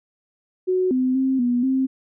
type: tone with pitch steps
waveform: sine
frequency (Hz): 369.4 / 256.6 / 264.2 / 243.7 / 263.7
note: F#4 / C4 / C4 / B3 / C4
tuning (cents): -3 / -34 / +17 / -23 / +14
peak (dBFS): -17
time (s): 0.67-1.87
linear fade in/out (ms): 20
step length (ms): 240
effects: none